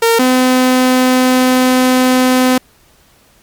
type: tone pair in turn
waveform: sawtooth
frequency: 459.5 / 255.1 Hz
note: A#4 / C4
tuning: -25 / -44 cents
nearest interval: minor seventh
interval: 1019 cents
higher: first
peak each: -4 dBFS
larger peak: neither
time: 0.02-0.19 / 0.19-2.58 s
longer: second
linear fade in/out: 5 ms
effects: pink hiss -49 dBFS RMS until 3.42 s + MP3 96 kbps